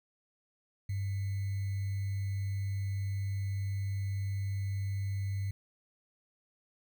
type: tone with sample-and-hold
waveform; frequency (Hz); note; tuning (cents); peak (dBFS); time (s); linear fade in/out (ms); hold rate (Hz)
sine; 98.3; G2; +5; -31; 0.89-5.51; 5; 2100
effects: none